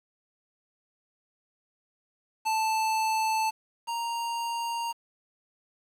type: tone pair in turn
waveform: square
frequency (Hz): 880 / 932.3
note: A5 / A#5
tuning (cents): 0 / 0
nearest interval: minor second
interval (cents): 100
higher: second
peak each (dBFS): -25 / -30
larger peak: first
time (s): 2.45-3.51 / 3.87-4.93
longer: neither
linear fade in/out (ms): 20
effects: low-pass 12000 Hz 12 dB/octave + 9-bit